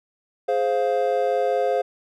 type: chord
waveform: triangle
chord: F minor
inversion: first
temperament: just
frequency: 419.1 / 523.8 / 698.5 Hz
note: Ab4 / C5 / F5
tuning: +16 / +2 / 0 cents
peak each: -23 / -20 / -22 dBFS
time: 0.48-1.82 s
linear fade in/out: 10 ms
effects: none